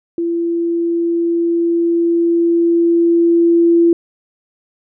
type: tone with level ramp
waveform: sine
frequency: 338.6 Hz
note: E4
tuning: 46 cents sharp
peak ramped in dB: -15 to -7 dBFS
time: 0.18-3.93 s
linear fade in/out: 2 ms
effects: none